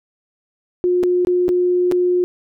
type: tone with dropouts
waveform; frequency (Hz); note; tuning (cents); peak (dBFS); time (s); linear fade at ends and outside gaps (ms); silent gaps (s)
sine; 358.3; F4; +44; -13; 0.84-2.24; 0; 1.031-1.036 / 1.249-1.271 / 1.482-1.49 / 1.914-1.921
effects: none